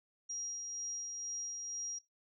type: tone with tremolo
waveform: sine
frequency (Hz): 5700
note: F8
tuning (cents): +34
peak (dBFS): -38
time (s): 0.29-1.99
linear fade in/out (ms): 10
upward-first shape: sine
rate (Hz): 2.1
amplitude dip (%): 30
effects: noise-tail reverb RT60 0.2 s tail -17 dB re dry